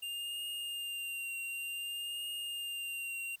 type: tone with vibrato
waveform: square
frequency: 2797 Hz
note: F7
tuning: 2 cents sharp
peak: -38 dBFS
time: 0.02-3.36 s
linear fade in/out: 10 ms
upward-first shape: triangle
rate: 0.55 Hz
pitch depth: 29 cents each way
effects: white hiss -66 dBFS RMS until 3.4 s